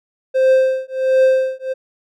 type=tone with tremolo; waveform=triangle; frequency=523.3 Hz; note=C5; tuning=in tune; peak=-6 dBFS; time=0.34-1.74 s; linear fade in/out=20 ms; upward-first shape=triangle; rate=1.4 Hz; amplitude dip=100%; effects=none